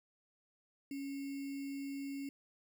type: tone with sample-and-hold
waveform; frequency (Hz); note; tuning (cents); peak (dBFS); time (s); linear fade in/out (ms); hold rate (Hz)
sine; 277.2; C#4; 0; -39; 0.91-2.29; 2; 2450
effects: none